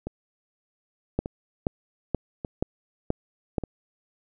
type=two click trains; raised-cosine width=2 ms; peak=-10 / -18 dBFS; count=6 / 4; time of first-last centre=1.19-3.582 / 0.07-3.637 s; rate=2.09 / 0.841 Hz; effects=none